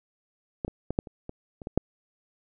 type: clicks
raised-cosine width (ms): 2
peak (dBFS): -16 / -21 / -16 / -10 / -28 / -23 / -27 / -20 / -7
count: 9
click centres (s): 0.648 / 0.68 / 0.906 / 0.989 / 1.072 / 1.294 / 1.618 / 1.671 / 1.776
effects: none